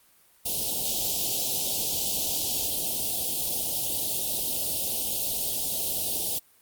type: band-stop noise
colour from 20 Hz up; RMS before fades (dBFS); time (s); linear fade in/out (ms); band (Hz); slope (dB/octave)
white; -28; 0.45-6.39; 10; 820 to 2900; 48
effects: white hiss -60 dBFS RMS until 6.61 s + Opus 32 kbps